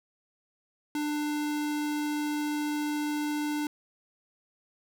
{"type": "tone", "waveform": "square", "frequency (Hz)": 297.6, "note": "D4", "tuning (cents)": 23, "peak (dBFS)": -29, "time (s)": [0.95, 3.67], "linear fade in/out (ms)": 2, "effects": []}